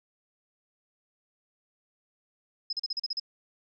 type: tone bursts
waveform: sine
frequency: 5100 Hz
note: D#8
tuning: 42 cents sharp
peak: -28 dBFS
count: 8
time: 2.7-3.198 s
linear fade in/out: 5 ms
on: 29 ms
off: 38 ms
effects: none